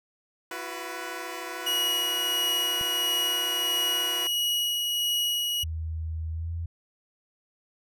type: chord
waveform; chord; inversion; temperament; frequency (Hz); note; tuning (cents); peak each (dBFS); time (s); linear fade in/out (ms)
10% pulse; E suspended second; none; equal with one note detuned; 336.9 / 370 / 493.9; E4 / F#4 / B4; +38 / 0 / 0; -30; 0.51-4.27; 2
type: tone with tremolo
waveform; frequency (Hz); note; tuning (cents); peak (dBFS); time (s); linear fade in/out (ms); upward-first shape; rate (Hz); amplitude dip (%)
40% pulse; 2907; F#7; -31; -23; 1.66-5.64; 10; sine; 1.5; 25
type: click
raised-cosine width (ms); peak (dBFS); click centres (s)
5; -29; 2.812
type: tone with pitch glide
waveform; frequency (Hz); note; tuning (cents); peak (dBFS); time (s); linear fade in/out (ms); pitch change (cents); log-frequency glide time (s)
sine; 80.3 to 83.81; E2 to E2; -45 to +29; -29; 5.63-6.66; 5; +74; 6.32-6.52
effects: none